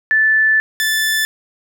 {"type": "tone pair in turn", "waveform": ["sine", "sawtooth"], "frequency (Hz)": [1753, 1753], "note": ["A6", "A6"], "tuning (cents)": [-7, -7], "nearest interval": "unison", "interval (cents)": 0, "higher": "neither", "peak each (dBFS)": [-10, -11], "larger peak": "first", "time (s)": [[0.11, 0.6], [0.8, 1.25]], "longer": "first", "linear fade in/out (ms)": 0, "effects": []}